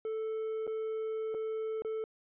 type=tone with dropouts; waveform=triangle; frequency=440 Hz; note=A4; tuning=in tune; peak=-31 dBFS; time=0.05-2.04 s; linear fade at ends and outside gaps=1 ms; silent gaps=0.668-0.676 / 1.343-1.347 / 1.821-1.848 s; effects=resampled to 8000 Hz